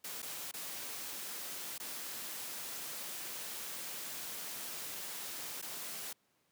white noise with dropouts, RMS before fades -43 dBFS, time 0.04-6.13 s, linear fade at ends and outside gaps 5 ms, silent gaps 0.22-0.226 / 0.514-0.538 / 1.781-1.799 / 5.616-5.624 s, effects pink hiss -75 dBFS RMS until 6.51 s + high-pass 150 Hz 12 dB/octave

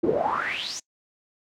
brown noise with band-pass filter sweep, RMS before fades -26 dBFS, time 0.03-0.8 s, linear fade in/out 10 ms, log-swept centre 330 to 6800 Hz, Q 8.1, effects noise-tail reverb RT60 0.1 s tail -23 dB re dry + high-pass 100 Hz 12 dB/octave

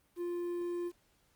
triangle tone with quantisation, 349.2 Hz, F4, in tune, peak -32 dBFS, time 0.16-0.92 s, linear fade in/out 50 ms, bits 10, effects pink hiss -71 dBFS RMS until 1.35 s + Opus 32 kbps

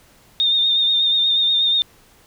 sine tone with vibrato, 3654 Hz, A#7, 35 cents flat, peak -14 dBFS, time 0.4-1.82 s, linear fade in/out 0 ms, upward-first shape triangle, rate 8.3 Hz, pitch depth 40 cents each way, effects pink hiss -52 dBFS RMS until 2.26 s

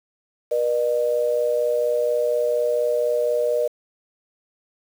sine tone pair together, 480.7 / 604.9 Hz, B4 / D#5, -47 / -49 cents, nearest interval major third, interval 398 cents, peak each -21 dBFS, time 0.51-3.68 s, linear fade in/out 10 ms, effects 7-bit

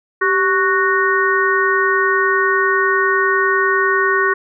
harmonic tone with a mistuned harmonic, 370 Hz, F#4, in tune, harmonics 1 / 3 / 4 / 5, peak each -18 / -18 / -18 / -18 dBFS, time 0.21-4.34 s, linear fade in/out 10 ms, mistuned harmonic 1, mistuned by +89 cents, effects none

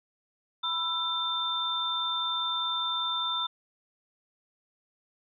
sine tone cluster, 988 / 1335 / 3575 Hz, B5 / E6 / A7, 0 / +22 / +27 cents, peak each -35 / -34 / -29 dBFS, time 0.63-3.47 s, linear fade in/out 10 ms, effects none

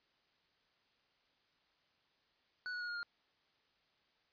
square tone with pitch steps, 1480 / 1462.2 / 1444.5 / 1427.1 / 1409.9 Hz, F#6 / F#6 / F#6 / F6 / F6, 0 / -21 / -42 / +37 / +16 cents, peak -40 dBFS, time 2.66-3.03 s, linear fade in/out 0 ms, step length 74 ms, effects white hiss -75 dBFS RMS until 4.32 s + resampled to 11025 Hz

